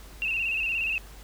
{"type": "tone with vibrato", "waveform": "sine", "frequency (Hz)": 2668, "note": "E7", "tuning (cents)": 20, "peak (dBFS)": -25, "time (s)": [0.22, 0.98], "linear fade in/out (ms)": 0, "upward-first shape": "square", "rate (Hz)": 17, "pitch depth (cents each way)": 54, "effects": ["added 50 Hz sine -45 dBFS peak until 1.23 s", "pink hiss -50 dBFS RMS until 1.23 s"]}